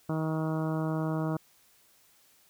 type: harmonic tone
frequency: 158.3 Hz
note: D#3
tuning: 30 cents sharp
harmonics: 1 / 2 / 3 / 4 / 5 / 6 / 7 / 8 / 9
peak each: -30 / -33 / -40 / -38 / -44 / -44 / -44 / -45 / -48 dBFS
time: 0.09-1.37 s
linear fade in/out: 5 ms
effects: white hiss -63 dBFS RMS until 2.49 s